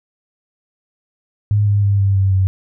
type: tone with pitch steps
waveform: sine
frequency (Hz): 103.83 / 101.99 / 100.18 / 98.4 / 96.65 / 94.94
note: G#2 / G#2 / G2 / G2 / G2 / F#2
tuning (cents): 0 / -31 / +38 / +7 / -24 / +45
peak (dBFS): -11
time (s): 1.51-2.47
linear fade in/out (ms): 0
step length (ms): 160
effects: none